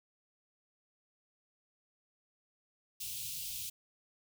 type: band-stop noise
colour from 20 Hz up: white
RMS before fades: -41 dBFS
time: 3-3.7 s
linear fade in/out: 10 ms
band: 160 to 2600 Hz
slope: 48 dB/octave
effects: none